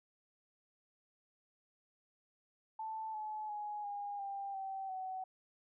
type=tone with pitch steps; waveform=sine; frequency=880 / 857.4 / 835.4 / 814 / 793.1 / 772.8 / 752.9 Hz; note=A5 / A5 / G#5 / G#5 / G5 / G5 / F#5; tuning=0 / -45 / +10 / -35 / +20 / -25 / +30 cents; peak=-39 dBFS; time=2.79-5.24 s; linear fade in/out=5 ms; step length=350 ms; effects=none